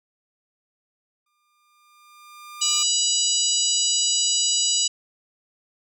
sawtooth tone with exponential growth, 1200 Hz, D6, 37 cents sharp, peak -27 dBFS, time 1.26-2.83 s, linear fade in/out 5 ms, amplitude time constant 340 ms
harmonic tone, 978 Hz, B5, 17 cents flat, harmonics 3 / 4 / 5 / 6 / 7 / 8, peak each -25 / -27 / -27 / -31 / -26 / -24 dBFS, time 2.61-4.88 s, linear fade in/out 10 ms
effects none

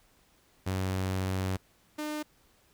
sawtooth tone pair in turn, 94.2 / 302.3 Hz, F#2 / D#4, +32 / -50 cents, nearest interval octave + minor sixth, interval 2018 cents, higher second, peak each -25 / -29 dBFS, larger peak first, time 0.66-1.57 / 1.98-2.23 s, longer first, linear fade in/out 10 ms, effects pink hiss -65 dBFS RMS until 2.73 s

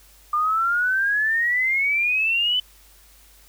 sine exponential sweep, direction up, 1195 to 3034 Hz, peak -18 dBFS, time 0.33-2.6 s, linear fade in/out 5 ms, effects added 50 Hz sine -53 dBFS peak until 3.48 s + white hiss -53 dBFS RMS until 3.48 s

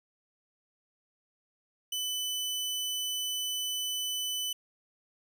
sawtooth tone, 3000 Hz, F#7, 23 cents sharp, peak -28 dBFS, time 1.92-4.53 s, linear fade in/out 5 ms, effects none

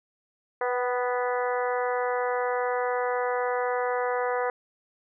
harmonic tone with a mistuned harmonic, 246.9 Hz, B3, in tune, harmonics 2 / 3 / 4 / 5 / 6 / 7 / 8, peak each -27 / -31 / -33 / -35 / -37 / -38 / -39 dBFS, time 0.61-4.5 s, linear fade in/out 2 ms, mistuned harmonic 3, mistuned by +22 cents, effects none

